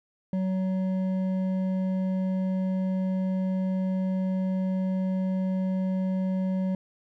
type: tone with hard clipping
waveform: sine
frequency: 187.6 Hz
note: F#3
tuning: 24 cents sharp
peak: -26 dBFS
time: 0.33-6.75 s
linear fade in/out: 2 ms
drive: 7 dB
effects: none